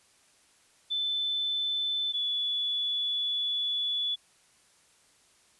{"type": "tone pair in turn", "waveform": "sine", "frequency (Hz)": [3520, 3430], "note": ["A7", "A7"], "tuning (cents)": [0, -45], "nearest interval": "unison", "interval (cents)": 45, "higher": "first", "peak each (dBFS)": [-27, -27], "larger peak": "neither", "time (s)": [[0.9, 2.13], [2.13, 4.16]], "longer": "second", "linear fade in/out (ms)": 20, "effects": ["white hiss -63 dBFS RMS until 5.59 s", "resampled to 24000 Hz"]}